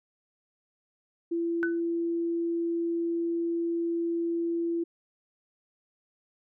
sine tone, 337.4 Hz, E4, 40 cents sharp, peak -26 dBFS, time 1.31-4.84 s, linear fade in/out 10 ms
sine tone with exponential decay, 1500 Hz, F#6, 23 cents sharp, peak -24 dBFS, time 1.63-1.8 s, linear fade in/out 0 ms, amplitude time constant 35 ms
effects none

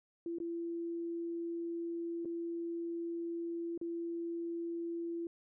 sine tone with dropouts, 337.9 Hz, E4, 43 cents sharp, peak -36 dBFS, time 0.26-5.27 s, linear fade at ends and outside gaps 2 ms, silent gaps 0.385-0.401 / 2.249-2.255 / 3.777-3.813 s, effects none

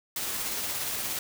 white noise with tremolo, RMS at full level -31 dBFS, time 0.16-1.19 s, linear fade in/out 2 ms, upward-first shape sine, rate 17 Hz, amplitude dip 25%, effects none

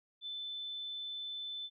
sine tone, 3520 Hz, A7, in tune, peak -39 dBFS, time 0.21-1.7 s, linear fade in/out 50 ms, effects none

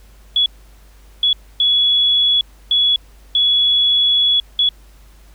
sine tone bursts at uneven times, 3384 Hz, G#7, 32 cents sharp, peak -11 dBFS, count 6, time 0.36-0.46 / 1.23-1.33 / 1.6-2.41 / 2.71-2.96 / 3.35-4.4 / 4.59-4.69 s, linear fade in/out 2 ms, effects added 50 Hz sine -42 dBFS peak until 5.34 s + pink hiss -52 dBFS RMS until 5.34 s

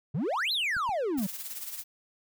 triangle exponential two-way sweep, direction up then down, 123.47 to 4289 to 177.8 Hz, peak -25 dBFS, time 0.14-1.27 s, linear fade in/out 10 ms, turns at 0.52 s
clicks, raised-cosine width 5 ms, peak -33 / -34 / -37 dBFS, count 3, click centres 0.767 / 0.892 / 1.184 s
blue noise with tremolo, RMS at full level -36 dBFS, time 1.17-1.84 s, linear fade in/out 20 ms, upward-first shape triangle, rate 18 Hz, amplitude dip 65%
effects none

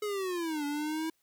square linear two-way sweep, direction down then up, 426.5 to 286.5 to 324.2 Hz, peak -32 dBFS, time 0.02-1.1 s, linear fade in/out 5 ms, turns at 0.65 s, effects white hiss -74 dBFS RMS until 1.22 s

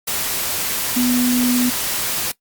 sine tone in noise, 246.9 Hz, B3, in tune, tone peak -15 dBFS, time 0.96-1.7 s, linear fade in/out 10 ms, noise white, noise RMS -22 dBFS, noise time 0.07-2.32 s, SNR +4 dB, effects noise-tail reverb RT60 0.1 s tail -19 dB re dry + Opus 48 kbps

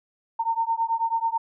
sine beating tone pair, 908 / 917.2 Hz, A#5 / A#5, -46 / -28 cents, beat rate 9.2 Hz, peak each -25 dBFS, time 0.39-1.38 s, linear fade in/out 10 ms, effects none

